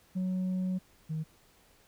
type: tone pair in turn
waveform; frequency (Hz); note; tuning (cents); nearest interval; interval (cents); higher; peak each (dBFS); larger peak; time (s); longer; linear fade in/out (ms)
sine; 185 / 157.28; F#3 / D#3; 0 / +19; minor third; 281; first; -26 / -30; first; 0.15-0.79 / 1.09-1.24; first; 20
effects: tanh soft clip ceiling -28 dBFS + pink hiss -63 dBFS RMS until 1.87 s